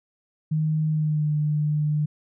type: tone with pitch glide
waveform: sine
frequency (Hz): 155.56 to 150.35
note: D#3 to D3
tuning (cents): 0 to +41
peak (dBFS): -20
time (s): 0.51-2.06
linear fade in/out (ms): 10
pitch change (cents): -59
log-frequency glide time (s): 0.89-1.29
effects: none